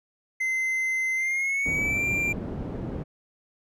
triangle tone with pitch glide, 2065 to 2372 Hz, C7 to D7, -23 to +17 cents, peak -22 dBFS, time 0.4-2.33 s, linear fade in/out 10 ms, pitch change +240 cents, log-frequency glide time 1.15-2.05 s
white low-pass noise, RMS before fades -33 dBFS, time 1.65-3.04 s, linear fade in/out 20 ms, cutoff 300 Hz, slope 12 dB/octave
effects none

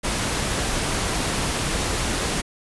pink noise, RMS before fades -24 dBFS, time 0.03-2.42 s, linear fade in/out 20 ms, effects resampled to 24000 Hz

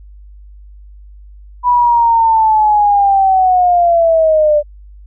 sine linear sweep, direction down, 987.8 to 587.3 Hz, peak -7 dBFS, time 1.63-4.63 s, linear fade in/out 50 ms, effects added 50 Hz sine -34 dBFS peak until 5.06 s

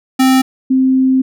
square / sine tone pair in turn, 261.6 / 261.6 Hz, C4 / C4, 0 / 0 cents, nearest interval unison, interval 0 cents, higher neither, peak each -8 dBFS, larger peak neither, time 0.19-0.42 / 0.7-1.22 s, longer second, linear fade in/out 10 ms, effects none

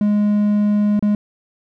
triangle tone with dropouts, 207.7 Hz, G#3, in tune, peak -11 dBFS, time 0.01-1.15 s, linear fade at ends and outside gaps 2 ms, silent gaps 0.994-1.025 s, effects none

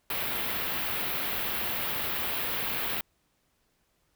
white band-stop noise, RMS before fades -31 dBFS, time 0.1-3.01 s, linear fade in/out 2 ms, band 3600 to 14000 Hz, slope 24 dB/octave, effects pink hiss -72 dBFS RMS until 4.15 s

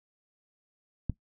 click, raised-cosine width 5 ms, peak -17 dBFS, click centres 1.097 s, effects noise-tail reverb RT60 0.1 s tail -17 dB re dry

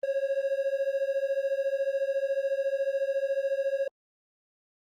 triangle beating tone pair, 540 / 554 Hz, C#5 / C#5, -45 / -1 cents, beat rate 14 Hz, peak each -27 / -27 dBFS, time 0.03-3.88 s, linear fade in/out 5 ms, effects Opus 32 kbps

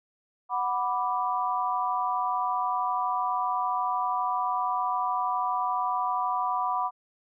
sine chord, B minor, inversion second, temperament equal, 740 / 987.8 / 1174.7 Hz, F#5 / B5 / D6, 0 / 0 / 0 cents, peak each -30 / -28 / -30 dBFS, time 0.49-6.91 s, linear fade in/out 50 ms, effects none

